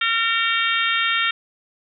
harmonic tone with a mistuned harmonic, 456.9 Hz, A#4, 35 cents flat, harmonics 3 / 4 / 5 / 6 / 7 / 8, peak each -23 / -24 / -25 / -26 / -26 / -27 dBFS, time 0.01-1.31 s, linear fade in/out 5 ms, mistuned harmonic 6, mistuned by +16 cents, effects none

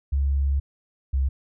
sine tone pair in turn, 69.3 / 67.09 Hz, C#2 / C2, 0 / +44 cents, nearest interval minor second, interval 56 cents, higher first, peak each -19 dBFS, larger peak neither, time 0.12-0.6 / 1.13-1.29 s, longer first, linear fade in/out 10 ms, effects none

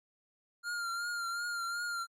square tone with vibrato, 1400 Hz, F6, 4 cents sharp, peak -35 dBFS, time 0.63-2.07 s, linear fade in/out 50 ms, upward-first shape triangle, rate 2.7 Hz, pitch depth 44 cents each way, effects low-pass 11000 Hz 12 dB/octave + Opus 48 kbps

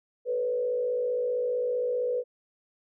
sine tone with frequency modulation, 493.9 Hz, B4, in tune, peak -25 dBFS, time 0.25-2.24 s, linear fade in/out 50 ms, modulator 55.4 Hz, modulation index 0.61, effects none

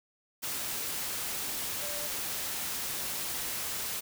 sine tone in noise, 587.3 Hz, D5, in tune, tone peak -42 dBFS, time 1.81-2.08 s, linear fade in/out 20 ms, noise white, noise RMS -35 dBFS, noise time 0.42-4.01 s, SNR -10 dB, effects none

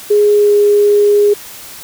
sine tone with pitch glide, 415.3 to 412 Hz, G#4 to G#4, 0 to -14 cents, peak -6 dBFS, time 0.1-1.34 s, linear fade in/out 10 ms, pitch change -14 cents, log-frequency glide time 0.33-0.53 s, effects white hiss -32 dBFS RMS until 1.83 s

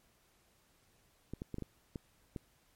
clicks, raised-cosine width 3 ms, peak -27 dBFS, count 7, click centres 1.336 / 1.419 / 1.543 / 1.584 / 1.623 / 1.958 / 2.362 s, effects pink hiss -70 dBFS RMS until 2.75 s + MP3 64 kbps

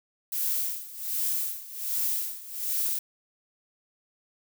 violet noise with tremolo, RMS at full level -27 dBFS, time 0.32-2.99 s, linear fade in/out 5 ms, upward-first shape sine, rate 1.3 Hz, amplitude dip 85%, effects none

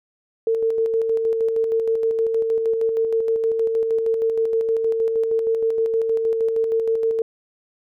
sine tone with tremolo, 451.1 Hz, A4, 43 cents sharp, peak -16 dBFS, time 0.47-7.22 s, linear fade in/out 2 ms, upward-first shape square, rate 6.4 Hz, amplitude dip 35%, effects none

